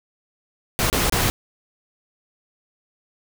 pink noise with dropouts, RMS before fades -20 dBFS, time 0.79-1.3 s, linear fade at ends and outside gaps 0 ms, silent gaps 0.9-0.928 / 1.097-1.123 s, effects none

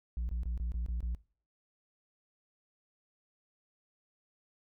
sine tone bursts, 58.6 Hz, A#1, 10 cents sharp, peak -29 dBFS, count 7, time 0.17-1.148 s, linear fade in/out 0 ms, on 120 ms, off 23 ms, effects noise-tail reverb RT60 0.4 s tail -21 dB re dry + tanh soft clip ceiling -31 dBFS

